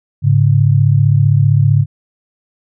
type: tone pair together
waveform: sine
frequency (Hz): 105.8 / 141.23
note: G#2 / C#3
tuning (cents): +33 / +33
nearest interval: perfect fourth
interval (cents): 500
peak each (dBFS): -10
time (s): 0.22-1.86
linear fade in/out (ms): 50
effects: none